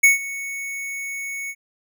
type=tone with ADSR envelope; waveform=square; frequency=2217 Hz; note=C#7; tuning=in tune; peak=-9 dBFS; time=0.03-1.55 s; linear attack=10 ms; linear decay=140 ms; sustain=-19 dB; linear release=53 ms; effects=none